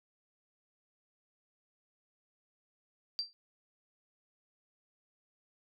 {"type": "tone with exponential decay", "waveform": "sine", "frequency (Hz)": 4699, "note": "D8", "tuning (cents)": 0, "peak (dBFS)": -28, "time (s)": [3.19, 3.33], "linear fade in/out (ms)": 0, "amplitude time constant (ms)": 30, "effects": []}